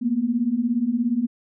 sine beating tone pair, 226.5 / 243.5 Hz, A#3 / B3, -50 / -24 cents, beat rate 17 Hz, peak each -24 / -21 dBFS, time 0.01-1.27 s, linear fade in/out 20 ms, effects none

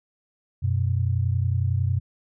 sine tone pair together, 92.5 / 123.47 Hz, F#2 / B2, 0 / 0 cents, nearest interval perfect fourth, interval 500 cents, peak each -22 / -24 dBFS, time 0.62-2 s, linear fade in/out 20 ms, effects none

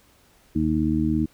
harmonic tone, 78 Hz, D#2, 5 cents sharp, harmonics 1 / 2 / 3 / 4, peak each -28 / -27 / -24 / -23 dBFS, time 0.55-1.26 s, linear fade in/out 10 ms, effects pink hiss -58 dBFS RMS until 1.33 s

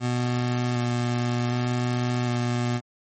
25% pulse tone with vibrato, 122.1 Hz, B2, 19 cents flat, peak -19 dBFS, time 0-2.81 s, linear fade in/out 50 ms, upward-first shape square, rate 0.66 Hz, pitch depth 12 cents each way, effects MP3 32 kbps

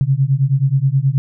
sine beating tone pair, 131.3 / 140.7 Hz, C3 / C#3, +6 / +26 cents, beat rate 9.4 Hz, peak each -15 dBFS, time 0.01-1.18 s, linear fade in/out 0 ms, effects none

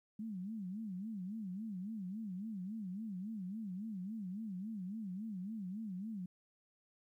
sine tone with vibrato, 201.5 Hz, G3, 48 cents sharp, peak -40 dBFS, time 0.19-6.26 s, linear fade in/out 5 ms, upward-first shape sine, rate 3.6 Hz, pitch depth 200 cents each way, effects 13-bit

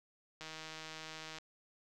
click train, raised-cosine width 0.2 ms, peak -29 dBFS, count 155, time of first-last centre 0.41-1.385 s, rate 158 Hz, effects none

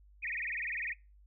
sine tone with vibrato, 2148 Hz, C7, 45 cents sharp, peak -34 dBFS, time 0.22-0.94 s, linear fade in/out 20 ms, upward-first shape sine, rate 20 Hz, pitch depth 280 cents each way, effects noise-tail reverb RT60 0.3 s tail -24 dB re dry + added 50 Hz sine -57 dBFS peak until 1.26 s

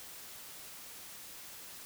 silence, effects white hiss -49 dBFS RMS until 1.85 s

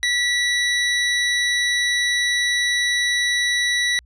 25% pulse tone, 1950 Hz, B6, 23 cents flat, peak -14 dBFS, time 0.03-3.99 s, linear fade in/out 0 ms, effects added 60 Hz sine -48 dBFS peak until 4.05 s + resampled to 22050 Hz

